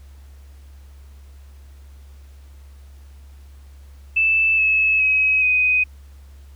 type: tone with pitch steps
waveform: sine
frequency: 2637 / 2592 / 2547 / 2503 Hz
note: E7 / E7 / D#7 / D#7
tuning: 0 / -30 / +40 / +10 cents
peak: -14 dBFS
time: 4.16-5.84 s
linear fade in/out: 10 ms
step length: 420 ms
effects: added 69 Hz sine -40 dBFS peak until 6.55 s + pink hiss -57 dBFS RMS until 6.55 s